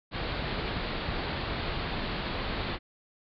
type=low-pass noise; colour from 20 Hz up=pink; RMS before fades=-33 dBFS; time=0.11-2.79 s; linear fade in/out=50 ms; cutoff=4600 Hz; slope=96 dB/octave; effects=none